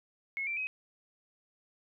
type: tone with pitch steps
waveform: sine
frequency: 2179 / 2349 / 2532 Hz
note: C#7 / D7 / D#7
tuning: -30 / 0 / +30 cents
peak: -32 dBFS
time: 0.37-0.67 s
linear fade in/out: 0 ms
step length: 100 ms
effects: none